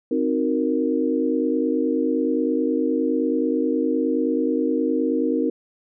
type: chord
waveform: sine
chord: C half-diminished seventh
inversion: none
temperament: equal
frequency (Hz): 261.6 / 311.1 / 370 / 466.2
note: C4 / Eb4 / Gb4 / Bb4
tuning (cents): 0 / 0 / 0 / 0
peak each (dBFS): -23 / -23 / -29 / -24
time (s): 0.11-5.5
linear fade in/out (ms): 5
effects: none